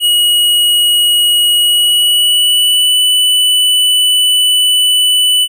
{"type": "tone with pitch glide", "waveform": "square", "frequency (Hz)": [2904, 2982], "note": ["F#7", "F#7"], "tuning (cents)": [-33, 13], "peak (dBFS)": -8, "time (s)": [0, 5.48], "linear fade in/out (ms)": 50, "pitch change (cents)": 46, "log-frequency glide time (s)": [1.58, 2.99], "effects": []}